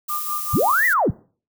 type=noise; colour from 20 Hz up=violet; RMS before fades=-28 dBFS; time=0.08-0.94 s; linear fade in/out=10 ms
type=tone with tremolo; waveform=sine; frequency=1200 Hz; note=D6; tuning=37 cents sharp; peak=-23 dBFS; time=0.09-0.74 s; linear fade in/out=10 ms; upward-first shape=sine; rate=5.1 Hz; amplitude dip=90%
type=linear two-way sweep; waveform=sine; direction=up then down; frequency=41 to 2013 to 41 Hz; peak=-15 dBFS; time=0.53-1.11 s; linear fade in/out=10 ms; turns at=0.86 s
effects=noise-tail reverb RT60 0.4 s tail -21 dB re dry